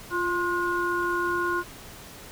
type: tone cluster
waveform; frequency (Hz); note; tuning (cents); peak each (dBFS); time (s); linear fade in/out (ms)
sine; 348.3 / 1057 / 1443; F4 / C6 / F#6; -5 / +17 / -44; -28; 0.1-1.64; 50
effects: pink hiss -44 dBFS RMS until 2.31 s